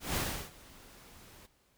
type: noise with ADSR envelope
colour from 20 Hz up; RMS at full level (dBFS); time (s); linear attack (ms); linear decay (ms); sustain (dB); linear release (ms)
pink; -32; 0-1.47; 160; 340; -23; 17
effects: pink hiss -70 dBFS RMS until 1.77 s